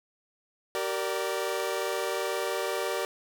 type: chord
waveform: sawtooth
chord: G minor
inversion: none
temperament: equal with one note detuned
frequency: 383.9 / 466.2 / 587.3 Hz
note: G4 / Bb4 / D5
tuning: -36 / 0 / 0 cents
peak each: -29 dBFS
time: 0.75-3.05 s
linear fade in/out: 0 ms
effects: none